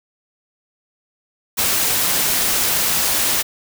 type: noise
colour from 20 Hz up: white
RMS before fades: -18 dBFS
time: 1.57-3.43 s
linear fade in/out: 20 ms
effects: none